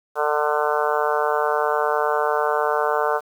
harmonic tone, 149.5 Hz, D3, 31 cents sharp, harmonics 3 / 4 / 5 / 6 / 7 / 8 / 9 / 10, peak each -24 / -25 / -26 / -27 / -27 / -28 / -29 / -29 dBFS, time 0.15-3.21 s, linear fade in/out 50 ms, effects 8-bit

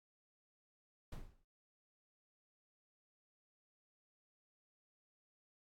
brown noise with exponential decay, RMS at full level -39 dBFS, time 1.12-1.44 s, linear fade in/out 5 ms, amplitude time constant 69 ms, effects noise-tail reverb RT60 0.2 s tail -25 dB re dry + AAC 64 kbps

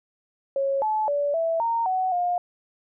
sine tone with pitch steps, 548 / 863 / 576 / 659 / 923 / 747 / 710 Hz, C#5 / A5 / D5 / E5 / A#5 / F#5 / F5, -20 / -34 / -34 / -1 / -17 / +16 / +28 cents, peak -21 dBFS, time 0.56-2.38 s, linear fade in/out 2 ms, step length 260 ms, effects none

